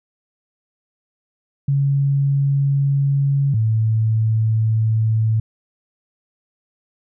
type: tone pair in turn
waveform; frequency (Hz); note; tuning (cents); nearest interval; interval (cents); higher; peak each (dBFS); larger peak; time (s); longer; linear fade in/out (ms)
sine; 139.4 / 110.64; C#3 / A2; +10 / +10; major third; 400; first; -14; neither; 1.68-3.54 / 3.54-5.4; neither; 5
effects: none